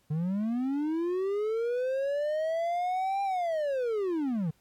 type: linear two-way sweep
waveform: triangle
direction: up then down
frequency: 146.83 to 799 to 146.83 Hz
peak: -25 dBFS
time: 0.1-4.51 s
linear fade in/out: 10 ms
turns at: 3.23 s
effects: pink hiss -69 dBFS RMS until 4.6 s + AAC 64 kbps